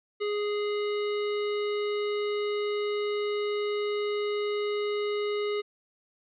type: harmonic tone with a mistuned harmonic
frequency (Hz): 415.3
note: G#4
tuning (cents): 0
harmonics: 1 / 3 / 5 / 7 / 9 / 10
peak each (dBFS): -27 / -39 / -40 / -43 / -46 / -51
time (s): 0.2-5.62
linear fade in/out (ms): 20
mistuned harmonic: 10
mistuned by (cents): +30
effects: none